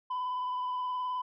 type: tone with vibrato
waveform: sine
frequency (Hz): 1002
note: B5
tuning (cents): +25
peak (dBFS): -28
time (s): 0.1-1.22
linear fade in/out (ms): 10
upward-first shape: triangle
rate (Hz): 19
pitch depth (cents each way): 25
effects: tanh soft clip ceiling -30 dBFS